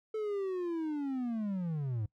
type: linear sweep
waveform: triangle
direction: down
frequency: 440 to 100.7 Hz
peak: -30 dBFS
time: 0.14-2.06 s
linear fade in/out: 5 ms
effects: noise-tail reverb RT60 0.1 s tail -22 dB re dry